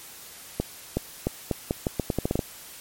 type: accelerating click train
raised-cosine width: 2 ms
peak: -10 dBFS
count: 13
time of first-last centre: 0.6-2.392 s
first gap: 370 ms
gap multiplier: 0.81
effects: white hiss -44 dBFS RMS until 2.8 s + MP3 64 kbps